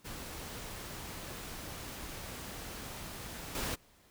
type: noise with level steps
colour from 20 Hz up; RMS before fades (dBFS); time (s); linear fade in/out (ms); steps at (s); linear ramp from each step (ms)
pink; -44 / -36; 0.04-3.76; 20; 3.55; 2
effects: pink hiss -64 dBFS RMS until 4.1 s